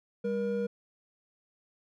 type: tone pair together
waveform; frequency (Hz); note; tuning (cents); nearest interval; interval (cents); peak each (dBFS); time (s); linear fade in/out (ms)
triangle; 199.7 / 475.7; G3 / A#4; +32 / +35; octave + minor third; 1503; -31 / -28; 0.24-0.67; 10
effects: none